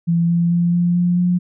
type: tone with pitch steps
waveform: sine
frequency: 169 / 170.77 / 172.55 / 174.35 / 176.18 / 178.02 Hz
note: E3 / F3 / F3 / F3 / F3 / F3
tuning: +43 / -39 / -21 / -3 / +15 / +33 cents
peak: -13 dBFS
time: 0.07-1.39 s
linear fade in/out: 20 ms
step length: 220 ms
effects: none